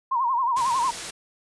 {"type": "tone with vibrato", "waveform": "sine", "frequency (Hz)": 1000, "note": "B5", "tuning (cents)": 21, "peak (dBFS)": -20, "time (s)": [0.11, 0.91], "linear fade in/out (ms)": 10, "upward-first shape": "sine", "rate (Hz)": 11, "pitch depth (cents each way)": 130}
{"type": "low-pass noise", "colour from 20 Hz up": "white", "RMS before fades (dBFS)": -36, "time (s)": [0.56, 1.11], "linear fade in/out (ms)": 10, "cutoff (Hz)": 9500, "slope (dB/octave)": 24}
{"effects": ["resampled to 24000 Hz"]}